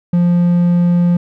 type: tone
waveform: triangle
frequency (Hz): 174.61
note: F3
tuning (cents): 0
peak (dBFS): -7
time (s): 0.13-1.17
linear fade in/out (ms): 5
effects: none